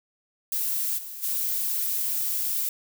violet noise with level steps, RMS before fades -27 / -38 / -27 dBFS, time 0.52-2.69 s, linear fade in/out 2 ms, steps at 0.97 / 1.22 s, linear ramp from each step 20 ms, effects none

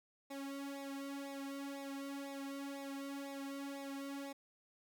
sawtooth tone with flanger, 277.2 Hz, C#4, in tune, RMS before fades -45 dBFS, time 0.3-4.33 s, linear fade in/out 10 ms, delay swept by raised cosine 0.65 to 2.45 ms, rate 2 Hz, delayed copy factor -0.95, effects none

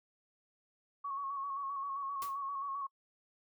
sine tone with vibrato, 1108.7 Hz, C#6, in tune, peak -36 dBFS, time 1.04-2.87 s, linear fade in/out 10 ms, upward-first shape square, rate 7.6 Hz, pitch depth 33 cents each way
white noise with exponential decay, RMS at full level -42 dBFS, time 2.22-2.39 s, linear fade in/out 0 ms, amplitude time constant 35 ms
effects noise-tail reverb RT60 0.1 s tail -25 dB re dry

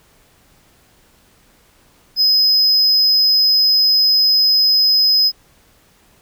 triangle tone, 5060 Hz, D#8, 28 cents sharp, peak -9 dBFS, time 2.16-5.32 s, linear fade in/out 50 ms, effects pink hiss -53 dBFS RMS until 6.21 s

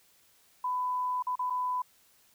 sine tone with dropouts, 1000 Hz, B5, 21 cents sharp, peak -28 dBFS, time 0.64-1.82 s, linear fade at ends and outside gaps 5 ms, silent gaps 1.225-1.268 / 1.356-1.392 / 1.5-1.504 s, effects white hiss -64 dBFS RMS until 2.34 s

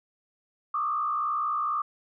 sine tone with frequency modulation, 1200 Hz, D6, 37 cents sharp, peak -25 dBFS, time 0.74-1.82 s, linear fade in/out 5 ms, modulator 62.1 Hz, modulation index 0.99, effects none

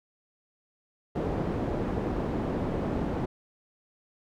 white low-pass noise, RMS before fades -30 dBFS, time 1.15-3.26 s, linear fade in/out 10 ms, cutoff 430 Hz, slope 12 dB/octave, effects none

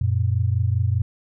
sine tone pair together, 92.19 / 117.2 Hz, F#2 / A#2, -6 / +10 cents, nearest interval major third, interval 416 cents, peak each -20 / -21 dBFS, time 0.01-1.02 s, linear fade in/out 5 ms, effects none

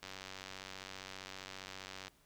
click train, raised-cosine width 0.2 ms, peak -28 dBFS, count 196, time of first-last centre 0.03-2.08 s, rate 95.1 Hz, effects pink hiss -69 dBFS RMS until 2.25 s

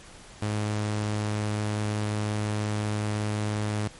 sawtooth tone, 105.6 Hz, G#2, 29 cents sharp, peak -22 dBFS, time 0.42-3.88 s, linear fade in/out 5 ms, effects pink hiss -48 dBFS RMS until 3.99 s + MP3 48 kbps

